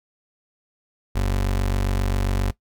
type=tone; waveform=30% pulse; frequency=47.47 Hz; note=F#1; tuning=45 cents sharp; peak=-17 dBFS; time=1.15-2.51 s; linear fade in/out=10 ms; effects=noise-tail reverb RT60 0.1 s tail -18 dB re dry